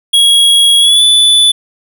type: tone with pitch glide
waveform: square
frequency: 3314 to 3479 Hz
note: G#7 to A7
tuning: -4 to -20 cents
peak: -5 dBFS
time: 0.13-1.52 s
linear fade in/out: 10 ms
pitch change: +84 cents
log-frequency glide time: 0.79-1.02 s
effects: none